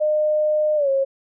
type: tone with pitch glide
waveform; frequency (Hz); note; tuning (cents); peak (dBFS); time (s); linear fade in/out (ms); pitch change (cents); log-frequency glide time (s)
sine; 609 to 542.6; D#5 to C#5; -37 to -37; -16; 0-1.05; 20; -200; 0.76-0.89
effects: none